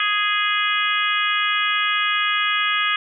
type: harmonic tone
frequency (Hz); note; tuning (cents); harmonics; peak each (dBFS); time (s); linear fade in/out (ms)
415.3; G#4; 0; 3 / 4 / 5 / 6 / 7 / 8; -23 / -24 / -25 / -26 / -26 / -27; 0-2.96; 2
effects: none